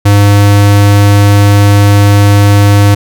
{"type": "tone", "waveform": "square", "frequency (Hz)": 101.7, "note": "G#2", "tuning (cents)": -36, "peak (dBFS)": -3, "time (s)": [0.05, 2.95], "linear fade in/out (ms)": 10, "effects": []}